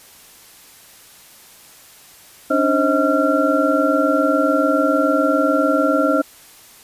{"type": "tone cluster", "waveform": "sine", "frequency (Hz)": [278.6, 298.6, 529, 636, 1372], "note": ["C#4", "D4", "C5", "D#5", "F6"], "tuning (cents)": [9, 29, 19, 38, -31], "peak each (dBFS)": -20, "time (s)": [2.5, 6.22], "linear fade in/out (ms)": 10, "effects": ["white hiss -45 dBFS RMS until 6.83 s", "resampled to 32000 Hz"]}